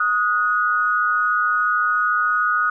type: tone pair together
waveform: sine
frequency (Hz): 1244.5 / 1458.2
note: D#6 / F#6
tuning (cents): 0 / -26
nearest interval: minor third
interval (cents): 274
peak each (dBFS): -19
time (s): 0-2.7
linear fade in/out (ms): 5
effects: none